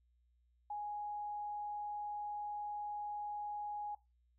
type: tone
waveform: sine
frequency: 830.6 Hz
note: G#5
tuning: in tune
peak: -39 dBFS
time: 0.7-3.95 s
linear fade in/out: 5 ms
effects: noise-tail reverb RT60 0.2 s tail -17 dB re dry + added 60 Hz sine -70 dBFS peak until 4.38 s